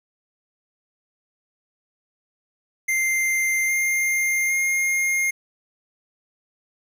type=tone with pitch steps; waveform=square; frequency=2093 / 2111 / 2130 Hz; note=C7 / C7 / C7; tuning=0 / +15 / +30 cents; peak=-20 dBFS; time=2.88-5.31 s; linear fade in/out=10 ms; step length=810 ms; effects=9-bit